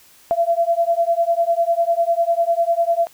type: beating tone pair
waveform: sine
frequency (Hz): 673 / 683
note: E5 / F5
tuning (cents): +36 / -39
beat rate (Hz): 10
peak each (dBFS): -18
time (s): 0.31-3.07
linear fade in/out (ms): 0
effects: white hiss -50 dBFS RMS until 3.13 s